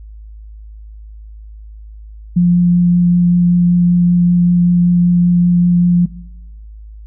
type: tone with vibrato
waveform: sine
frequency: 175.6 Hz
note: F3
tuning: 10 cents sharp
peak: -7 dBFS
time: 2.36-6.06 s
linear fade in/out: 10 ms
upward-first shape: triangle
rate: 5.2 Hz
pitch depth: 10 cents each way
effects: noise-tail reverb RT60 1.0 s tail -21 dB re dry + added 53 Hz sine -31 dBFS peak until 7.06 s